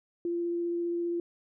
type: tone with vibrato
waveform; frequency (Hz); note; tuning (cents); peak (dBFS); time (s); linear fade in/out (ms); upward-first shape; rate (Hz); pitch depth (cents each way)
sine; 343.8; F4; -27; -28; 0.25-1.2; 2; triangle; 15; 9
effects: none